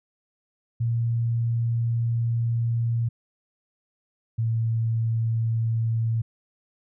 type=tone pair in turn; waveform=sine; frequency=116.54 / 113.75 Hz; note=A#2 / A#2; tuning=0 / -42 cents; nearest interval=unison; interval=42 cents; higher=first; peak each=-21 dBFS; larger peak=neither; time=0.8-3.09 / 4.38-6.22 s; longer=first; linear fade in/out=10 ms; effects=none